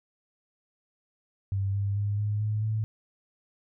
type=tone with pitch steps; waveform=sine; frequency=98 / 100.12 / 102.28 / 104.49 / 106.75 / 109.05 Hz; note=G2 / G2 / G#2 / G#2 / G#2 / A2; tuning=0 / +37 / -26 / +11 / +48 / -15 cents; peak=-25 dBFS; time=1.52-2.84 s; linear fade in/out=0 ms; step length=220 ms; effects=none